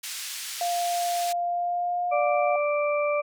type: band-pass noise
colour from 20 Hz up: white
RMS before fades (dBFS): -35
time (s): 0.03-1.33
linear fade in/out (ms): 10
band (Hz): 2000 to 8600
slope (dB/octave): 12
type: tone with pitch glide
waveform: sine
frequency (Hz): 698.5 to 712.4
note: F5 to F5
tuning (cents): 0 to +34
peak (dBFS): -24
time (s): 0.61-2.56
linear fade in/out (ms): 2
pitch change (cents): +34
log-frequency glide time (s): 1.45-2.19
type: harmonic tone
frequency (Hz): 587.3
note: D5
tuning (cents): 0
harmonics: 1 / 2 / 4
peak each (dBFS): -23 / -30 / -32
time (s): 2.11-3.22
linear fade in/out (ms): 20
effects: none